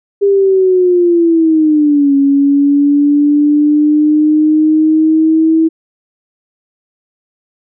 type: linear two-way sweep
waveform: sine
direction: down then up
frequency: 403.2 to 277.2 to 323.6 Hz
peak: -6 dBFS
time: 0.21-5.69 s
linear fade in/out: 20 ms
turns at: 2.15 s
effects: none